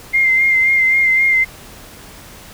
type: tone with vibrato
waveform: sine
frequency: 2100 Hz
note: C7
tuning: 6 cents sharp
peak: -10 dBFS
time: 0.13-1.45 s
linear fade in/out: 20 ms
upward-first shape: sine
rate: 3.8 Hz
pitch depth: 28 cents each way
effects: pink hiss -38 dBFS RMS until 2.53 s